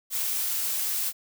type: noise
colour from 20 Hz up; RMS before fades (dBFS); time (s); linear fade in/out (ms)
blue; -28; 0.1-1.13; 50
effects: none